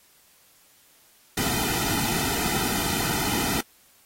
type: noise with comb filter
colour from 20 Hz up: pink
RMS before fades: -26 dBFS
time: 1.37-3.61 s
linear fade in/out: 5 ms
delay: 1.8 ms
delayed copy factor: -1
effects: white hiss -58 dBFS RMS until 4.05 s + AAC 48 kbps